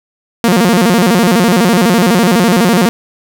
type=tone with vibrato; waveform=sawtooth; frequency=204 Hz; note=G#3; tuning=31 cents flat; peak=-3 dBFS; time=0.44-2.89 s; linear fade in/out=0 ms; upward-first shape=square; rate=12 Hz; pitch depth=230 cents each way; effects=none